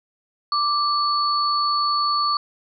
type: tone pair together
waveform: sine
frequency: 1174.7 / 4435 Hz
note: D6 / C#8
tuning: 0 / 0 cents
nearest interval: octave + major seventh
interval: 2300 cents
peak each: -19 / -24 dBFS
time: 0.52-2.37 s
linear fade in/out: 2 ms
effects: none

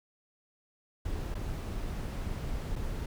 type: noise with dropouts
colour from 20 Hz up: brown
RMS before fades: -35 dBFS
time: 1.05-3.06 s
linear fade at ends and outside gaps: 5 ms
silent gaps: 1.344-1.351 / 2.757-2.76 s
effects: none

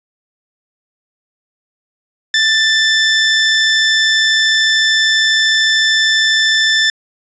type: tone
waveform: 20% pulse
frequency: 1767 Hz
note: A6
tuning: 7 cents sharp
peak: -5 dBFS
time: 2.34-6.9 s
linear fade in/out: 2 ms
effects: resampled to 16000 Hz + 7-bit

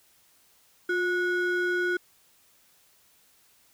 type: ring-modulated tone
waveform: triangle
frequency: 910 Hz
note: A#5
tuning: 42 cents flat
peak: -19 dBFS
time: 0.89-1.97 s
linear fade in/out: 5 ms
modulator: 554 Hz
effects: white hiss -62 dBFS RMS until 3.73 s

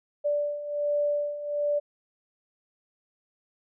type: beating tone pair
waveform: sine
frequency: 584 / 585.3 Hz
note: D5 / D5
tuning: -10 / -6 cents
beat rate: 1.3 Hz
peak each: -31 / -26 dBFS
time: 0.24-1.8 s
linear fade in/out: 20 ms
effects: none

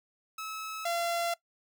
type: tone pair in turn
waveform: sawtooth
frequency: 1296 / 684.2 Hz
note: E6 / F5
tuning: -30 / -36 cents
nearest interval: major seventh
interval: 1106 cents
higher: first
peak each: -33 / -25 dBFS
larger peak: second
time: 0.38-0.85 / 0.85-1.34 s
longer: second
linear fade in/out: 5 ms
effects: noise-tail reverb RT60 0.1 s tail -20 dB re dry

